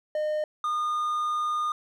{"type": "tone pair in turn", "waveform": "triangle", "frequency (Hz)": [610, 1220], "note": ["D#5", "D#6"], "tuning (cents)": [-34, -34], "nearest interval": "octave", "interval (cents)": 1200, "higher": "second", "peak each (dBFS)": -23, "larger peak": "neither", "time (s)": [[0.15, 0.44], [0.64, 1.72]], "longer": "second", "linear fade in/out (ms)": 2, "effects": []}